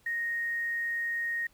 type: tone with quantisation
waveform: sine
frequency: 1864.7 Hz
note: A#6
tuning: in tune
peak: -29 dBFS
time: 0.06-1.47 s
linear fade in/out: 5 ms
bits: 9
effects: pink hiss -65 dBFS RMS until 1.53 s